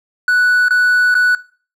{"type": "tone with dropouts", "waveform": "triangle", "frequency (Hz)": 1480, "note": "F#6", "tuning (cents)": 0, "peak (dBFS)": -8, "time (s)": [0.28, 1.35], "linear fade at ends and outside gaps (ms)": 2, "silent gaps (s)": [[0.684, 0.707], [1.143, 1.151]], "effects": ["noise-tail reverb RT60 0.4 s tail -19 dB re dry"]}